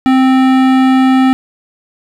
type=tone with hard clipping; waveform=sine; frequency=261.4 Hz; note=C4; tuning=1 cent flat; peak=-8 dBFS; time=0.06-1.33 s; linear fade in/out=0 ms; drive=17 dB; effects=none